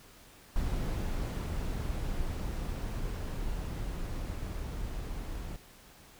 brown noise with level ramp, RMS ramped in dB -32 to -38 dBFS, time 0.56-5.56 s, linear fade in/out 0 ms, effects pink hiss -56 dBFS RMS until 6.19 s

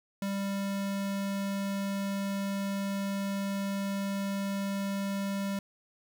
square tone, 197.6 Hz, G3, 14 cents sharp, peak -31 dBFS, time 0.22-5.59 s, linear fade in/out 2 ms, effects 11-bit

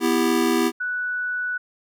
square chord, E minor, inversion second, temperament just, 247.2 / 329.6 / 395.6 Hz, B3 / E4 / G4, +2 / 0 / +16 cents, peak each -23 / -22 / -24 dBFS, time 0-0.72 s, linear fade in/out 50 ms
sine tone, 1480 Hz, F#6, in tune, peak -23 dBFS, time 0.8-1.58 s, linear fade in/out 10 ms
effects none

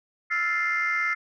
sine chord, F major seventh, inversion third, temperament equal, 1318.5 / 1396.9 / 1760 / 2093 Hz, E6 / F6 / A6 / C7, 0 / 0 / 0 / 0 cents, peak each -30 / -30 / -29 / -24 dBFS, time 0.3-1.15 s, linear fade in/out 20 ms, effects tanh soft clip ceiling -17 dBFS

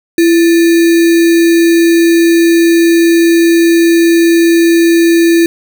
sine tone with sample-and-hold, 335.1 Hz, E4, 29 cents sharp, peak -4 dBFS, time 0.18-5.46 s, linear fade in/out 2 ms, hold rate 2100 Hz, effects none

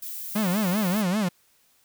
violet noise, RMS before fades -35 dBFS, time 0.02-1.02 s, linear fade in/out 5 ms
45% pulse tone with vibrato, 196 Hz, G3, in tune, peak -22 dBFS, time 0.35-1.29 s, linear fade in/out 10 ms, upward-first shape sine, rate 5.1 Hz, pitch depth 200 cents each way
effects white hiss -63 dBFS RMS until 1.84 s

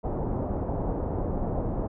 pink low-pass noise, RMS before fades -29 dBFS, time 0.03-1.88 s, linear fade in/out 20 ms, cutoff 810 Hz, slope 24 dB/octave, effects none

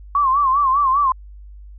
sine tone with vibrato, 1100 Hz, C#6, 14 cents flat, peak -13 dBFS, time 0.15-1.12 s, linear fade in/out 2 ms, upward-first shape sine, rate 5 Hz, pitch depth 110 cents each way, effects added 50 Hz sine -36 dBFS peak until 1.78 s

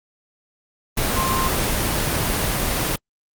sine tone in noise, 1054 Hz, C6, 12 cents sharp, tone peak -22 dBFS, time 1.16-1.48 s, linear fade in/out 5 ms, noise pink, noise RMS -21 dBFS, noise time 0.97-2.96 s, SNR -4 dB, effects Opus 24 kbps

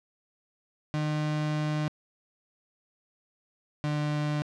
35% pulse tone pair in turn, 151.9 / 149.12 Hz, D#3 / D3, -41 / +27 cents, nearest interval unison, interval 32 cents, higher first, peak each -25 dBFS, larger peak neither, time 0.94-1.88 / 3.84-4.42 s, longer first, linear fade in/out 0 ms, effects low-pass 5000 Hz 12 dB/octave

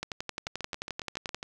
two click trains, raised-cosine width 0.2 ms, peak -20 / -16 dBFS, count 8 / 16, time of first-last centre 0.47-1.429 / 0.03-1.346 s, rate 7.3 / 11.4 Hz, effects none

